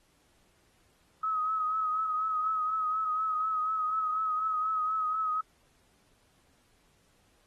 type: tone with vibrato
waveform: sine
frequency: 1274 Hz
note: D#6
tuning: 41 cents sharp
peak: -27 dBFS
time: 1.23-5.41 s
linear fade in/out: 5 ms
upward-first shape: triangle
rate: 4.1 Hz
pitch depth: 44 cents each way
effects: pink hiss -68 dBFS RMS until 7.46 s + AAC 32 kbps